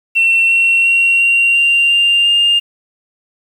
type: tone with pitch steps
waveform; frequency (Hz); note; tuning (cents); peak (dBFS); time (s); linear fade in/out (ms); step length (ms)
sine; 2706 / 2723 / 2741 / 2758 / 2776 / 2793 / 2811; E7 / F7 / F7 / F7 / F7 / F7 / F7; +45 / -44 / -33 / -22 / -11 / -1 / +11; -7; 0.15-2.6; 20; 350
effects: tanh soft clip ceiling -5 dBFS + 7-bit